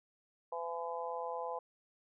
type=harmonic tone; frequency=168.6 Hz; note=E3; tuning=39 cents sharp; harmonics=3 / 4 / 5 / 6; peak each=-41 / -44 / -42 / -43 dBFS; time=0.52-1.59 s; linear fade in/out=5 ms; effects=none